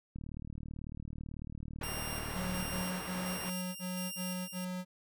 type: click train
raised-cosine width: 5 ms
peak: -31 dBFS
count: 102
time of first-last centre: 0.16-2.811 s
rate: 38.1 Hz
type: low-pass noise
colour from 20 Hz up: white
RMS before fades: -43 dBFS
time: 1.81-3.5 s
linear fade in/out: 5 ms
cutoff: 1600 Hz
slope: 12 dB/octave
type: tone with tremolo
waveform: 10% pulse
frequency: 2794 Hz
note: F7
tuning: in tune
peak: -31 dBFS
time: 1.83-4.65 s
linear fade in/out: 5 ms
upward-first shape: square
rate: 1.4 Hz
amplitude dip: 40%
type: tone bursts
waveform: square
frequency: 182.4 Hz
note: F#3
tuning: 24 cents flat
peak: -37 dBFS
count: 7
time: 2.33-4.85 s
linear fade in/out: 50 ms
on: 330 ms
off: 35 ms
effects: none